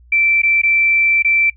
sine tone with dropouts, 2337 Hz, D7, 9 cents flat, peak -11 dBFS, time 0.12-1.5 s, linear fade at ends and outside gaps 5 ms, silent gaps 0.419-0.432 / 0.617-0.633 / 1.224-1.246 s, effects noise-tail reverb RT60 0.1 s tail -22 dB re dry + added 60 Hz sine -43 dBFS peak until 1.56 s

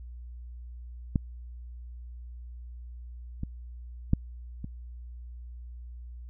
clicks, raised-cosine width 5 ms, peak -12 / -20 / -9 / -23 dBFS, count 4, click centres 1.158 / 3.434 / 4.134 / 4.644 s, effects added 60 Hz sine -40 dBFS peak until 6.29 s

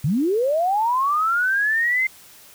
sine linear sweep, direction up, 122.4 to 2100 Hz, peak -17 dBFS, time 0.04-2.07 s, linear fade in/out 5 ms, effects white hiss -47 dBFS RMS until 2.54 s

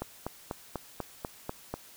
click train, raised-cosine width 1 ms, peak -19 dBFS, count 8, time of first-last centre 0.02-1.74 s, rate 4.07 Hz, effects white hiss -53 dBFS RMS until 1.96 s

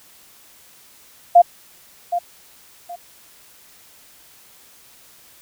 sine tone with echo, 698.5 Hz, F5, in tune, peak -5 dBFS, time 1.35-1.42 s, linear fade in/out 10 ms, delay 770 ms, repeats 2, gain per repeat -12 dB, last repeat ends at 2.96 s, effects white hiss -49 dBFS RMS until 5.41 s

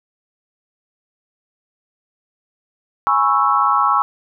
sine chord, C# minor seventh, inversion second, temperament equal with one note detuned, 830.6 / 987.8 / 1104.3 / 1318.5 Hz, G#5 / B5 / C#6 / E6, 0 / 0 / -7 / 0 cents, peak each -20 / -21 / -16 / -17 dBFS, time 3.07-4.02 s, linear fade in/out 0 ms, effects none

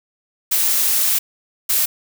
blue noise bursts at uneven times, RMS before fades -17 dBFS, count 2, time 0.51-1.19 / 1.69-1.86 s, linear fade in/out 10 ms, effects none

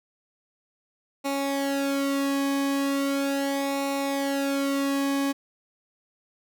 sawtooth tone with flanger, 277.2 Hz, C#4, in tune, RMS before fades -26 dBFS, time 1.24-5.33 s, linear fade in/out 20 ms, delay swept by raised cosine 0.62 to 1.45 ms, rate 0.38 Hz, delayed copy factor -0.75, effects none

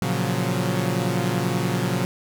sawtooth chord, Gb major seventh, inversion first, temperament equal, 116.54 / 138.59 / 174.61 / 185 Hz, Bb2 / Db3 / F3 / Gb3, 0 / 0 / 0 / 0 cents, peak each -23 dBFS, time 0.02-2.05 s, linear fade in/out 0 ms, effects none

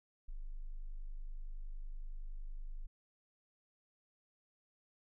sine tone, 25.36 Hz, G#0, 40 cents flat, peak -40 dBFS, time 0.28-2.87 s, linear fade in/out 10 ms, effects none

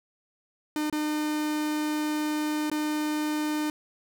45% pulse tone with dropouts, 303.1 Hz, D#4, 45 cents flat, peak -26 dBFS, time 0.76-3.7 s, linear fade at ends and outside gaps 1 ms, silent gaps 0.899-0.926 / 2.699-2.715 s, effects none

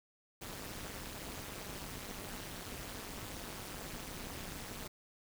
pink noise with amplitude modulation, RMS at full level -41 dBFS, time 0.41-4.88 s, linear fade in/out 10 ms, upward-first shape sine, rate 207 Hz, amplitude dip 100%, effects none

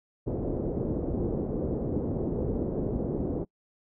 white low-pass noise, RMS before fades -30 dBFS, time 0.26-3.45 s, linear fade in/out 20 ms, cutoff 450 Hz, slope 24 dB/octave, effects noise-tail reverb RT60 0.1 s tail -25 dB re dry

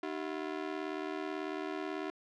sawtooth ring-modulated tone, 343.9 Hz, F4, 27 cents flat, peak -29 dBFS, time 0.03-2.1 s, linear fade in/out 0 ms, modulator 39.1 Hz, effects low-pass 3000 Hz 12 dB/octave

